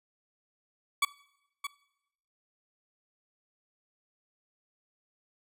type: tone with echo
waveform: 20% pulse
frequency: 1135 Hz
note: C#6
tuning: 41 cents sharp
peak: -18 dBFS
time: 1.02-1.05 s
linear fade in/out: 5 ms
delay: 620 ms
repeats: 1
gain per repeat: -10 dB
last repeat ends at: 1.67 s
effects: noise-tail reverb RT60 0.8 s tail -20 dB re dry + resampled to 32000 Hz